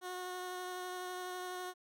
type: tone with vibrato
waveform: 15% pulse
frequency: 364.1 Hz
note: F#4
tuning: 28 cents flat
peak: -34 dBFS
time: 0.01-1.74 s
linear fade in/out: 50 ms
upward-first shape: triangle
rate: 12 Hz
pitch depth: 13 cents each way
effects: none